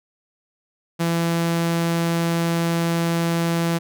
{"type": "tone", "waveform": "sawtooth", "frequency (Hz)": 168, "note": "E3", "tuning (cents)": 33, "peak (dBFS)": -15, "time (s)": [0.99, 3.79], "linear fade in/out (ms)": 20, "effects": []}